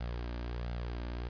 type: tone with flanger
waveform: sawtooth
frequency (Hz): 59.5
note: A#1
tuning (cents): +36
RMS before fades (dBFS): -38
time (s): 0-1.29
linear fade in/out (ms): 10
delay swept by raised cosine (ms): 1.4 to 3.4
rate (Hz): 1.4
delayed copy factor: +0.5
effects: resampled to 11025 Hz + 10-bit